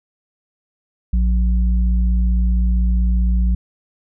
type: tone pair together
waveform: sine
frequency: 57.77 / 183.3 Hz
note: A#1 / F#3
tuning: -15 / -16 cents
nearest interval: octave + minor sixth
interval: 1999 cents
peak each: -13 / -24 dBFS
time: 1.13-3.55 s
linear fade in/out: 5 ms
effects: none